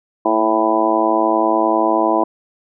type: harmonic tone with a mistuned harmonic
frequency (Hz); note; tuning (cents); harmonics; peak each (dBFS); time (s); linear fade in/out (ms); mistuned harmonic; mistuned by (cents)
110; A2; 0; 2 / 3 / 4 / 5 / 6 / 7 / 8 / 9; -28 / -18 / -25 / -23 / -19 / -21 / -25 / -19; 0.25-2.24; 5; 2; +56
effects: none